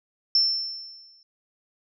sine tone with exponential decay, 5360 Hz, E8, 28 cents sharp, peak -15 dBFS, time 0.35-1.23 s, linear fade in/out 2 ms, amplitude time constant 190 ms, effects none

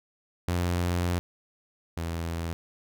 sawtooth tone pair in turn, 87.9 / 83.54 Hz, F2 / E2, +12 / +24 cents, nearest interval minor second, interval 88 cents, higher first, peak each -21 / -26 dBFS, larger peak first, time 0.48-1.19 / 1.97-2.53 s, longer first, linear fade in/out 0 ms, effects none

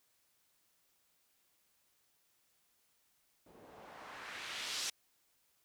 blue noise with low-pass filter sweep, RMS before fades -45 dBFS, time 3.46-4.9 s, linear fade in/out 5 ms, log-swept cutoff 360 to 5700 Hz, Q 1.1, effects white hiss -75 dBFS RMS until 5.64 s

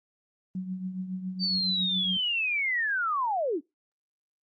sine tone with tremolo, 185.7 Hz, F#3, 7 cents sharp, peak -28 dBFS, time 0.55-2.17 s, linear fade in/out 2 ms, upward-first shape triangle, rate 7.2 Hz, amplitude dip 65%
sine linear sweep, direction down, 4639 to 256 Hz, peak -25 dBFS, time 1.39-3.61 s, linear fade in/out 50 ms
effects noise-tail reverb RT60 0.2 s tail -24 dB re dry + Opus 32 kbps

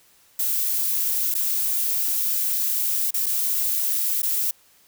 violet noise with dropouts, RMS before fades -23 dBFS, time 0.39-4.51 s, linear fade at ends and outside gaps 5 ms, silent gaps 1.342-1.349 / 3.108-3.141 / 3.261-3.264 / 4.22-4.23 s, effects white hiss -57 dBFS RMS until 4.87 s

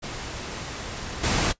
pink noise with level steps, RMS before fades -34 / -23 dBFS, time 0.02-1.53 s, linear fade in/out 20 ms, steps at 1.23 s, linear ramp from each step 10 ms, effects noise-tail reverb RT60 0.1 s tail -17 dB re dry + resampled to 16000 Hz

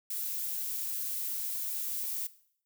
violet noise, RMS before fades -35 dBFS, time 0.1-2.27 s, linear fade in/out 5 ms, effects noise-tail reverb RT60 0.6 s tail -17 dB re dry

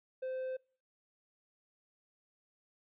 triangle tone, 518 Hz, C5, 17 cents flat, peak -34 dBFS, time 0.22-0.57 s, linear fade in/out 10 ms, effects noise-tail reverb RT60 0.4 s tail -25 dB re dry + resampled to 8000 Hz

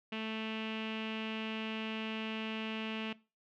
sawtooth tone with low-pass filter, 220 Hz, A3, in tune, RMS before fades -39 dBFS, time 0.12-3.13 s, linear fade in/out 5 ms, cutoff 2800 Hz, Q 5.5, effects noise-tail reverb RT60 0.3 s tail -20 dB re dry

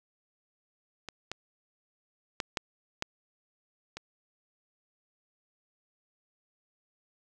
clicks, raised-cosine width 0.2 ms, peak -22 / -18 / -13 / -12 / -13 / -22 dBFS, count 6, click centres 1.087 / 1.316 / 2.402 / 2.572 / 3.024 / 3.97 s, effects none

